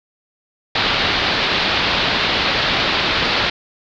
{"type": "low-pass noise", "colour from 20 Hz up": "white", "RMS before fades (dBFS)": -18, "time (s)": [0.75, 3.5], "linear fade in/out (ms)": 5, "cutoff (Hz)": 4400, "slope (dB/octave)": 48, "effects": []}